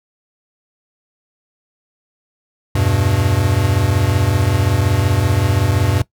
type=chord; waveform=square; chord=E minor; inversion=none; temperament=equal; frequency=82.41 / 98 / 123.47 Hz; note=E2 / G2 / B2; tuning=0 / 0 / 0 cents; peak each=-22 / -16 / -19 dBFS; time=2.75-6.02 s; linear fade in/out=5 ms; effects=noise-tail reverb RT60 0.1 s tail -19 dB re dry